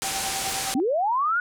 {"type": "low-pass noise", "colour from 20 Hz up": "white", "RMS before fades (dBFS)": -29, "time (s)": [0.02, 0.74], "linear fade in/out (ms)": 0, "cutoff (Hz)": 10000, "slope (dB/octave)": 24}
{"type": "tone with tremolo", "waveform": "sine", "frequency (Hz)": 775, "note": "G5", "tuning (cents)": -20, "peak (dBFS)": -28, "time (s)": [0.04, 0.8], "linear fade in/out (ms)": 0, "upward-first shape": "triangle", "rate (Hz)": 9.7, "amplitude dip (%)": 80}
{"type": "noise with exponential decay", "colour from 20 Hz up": "blue", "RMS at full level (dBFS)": -35, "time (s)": [0.49, 0.66], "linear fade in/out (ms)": 1, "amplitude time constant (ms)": 35}
{"type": "linear sweep", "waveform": "sine", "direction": "up", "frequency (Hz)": [232.7, 1480], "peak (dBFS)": -20, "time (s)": [0.75, 1.4], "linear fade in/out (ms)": 2}
{"effects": []}